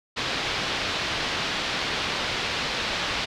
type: low-pass noise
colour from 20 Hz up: white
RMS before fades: -28 dBFS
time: 0.16-3.26 s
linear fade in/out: 20 ms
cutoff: 4300 Hz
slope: 24 dB/octave
effects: none